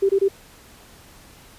sine tone bursts, 392 Hz, G4, in tune, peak -14 dBFS, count 3, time 0.02-0.285 s, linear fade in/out 10 ms, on 73 ms, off 23 ms, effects pink hiss -48 dBFS RMS until 1.58 s + resampled to 32000 Hz

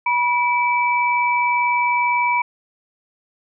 sine tone pair together, 972.4 / 2311 Hz, B5 / D7, -27 / -28 cents, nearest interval octave + minor third, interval 1499 cents, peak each -17 / -20 dBFS, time 0.06-2.42 s, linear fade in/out 5 ms, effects none

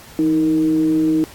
sine tone with frequency modulation, 314.9 Hz, D#4, 21 cents sharp, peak -13 dBFS, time 0.19-1.24 s, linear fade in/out 0 ms, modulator 149 Hz, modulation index 0.34, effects pink hiss -41 dBFS RMS until 1.34 s + AAC 64 kbps

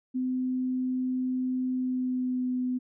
sine tone with pitch glide, 255.5 to 252 Hz, C4 to B3, -41 to +35 cents, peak -26 dBFS, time 0.14-2.79 s, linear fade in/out 20 ms, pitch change -24 cents, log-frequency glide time 1.73-2.51 s, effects none

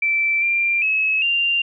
sine tone with pitch steps, 2332 / 2378 / 2577 / 2784 Hz, D7 / D7 / E7 / F7, -13 / +21 / -40 / -6 cents, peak -16 dBFS, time 0.02-1.62 s, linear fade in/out 5 ms, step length 400 ms, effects none

